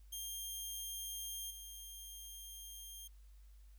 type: tone with level steps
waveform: 10% pulse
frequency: 3199 Hz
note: G7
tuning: 34 cents sharp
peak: -34 / -41 dBFS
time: 0.12-3.08 s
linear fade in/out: 10 ms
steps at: 1.5 s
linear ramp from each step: 10 ms
effects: added 50 Hz sine -56 dBFS peak until 3.78 s + white hiss -75 dBFS RMS until 3.78 s